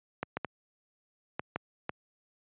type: clicks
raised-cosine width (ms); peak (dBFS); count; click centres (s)
0.5; -17; 6; 0.23 / 0.37 / 0.447 / 1.395 / 1.56 / 1.894
effects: high-pass 100 Hz 12 dB/octave + resampled to 8000 Hz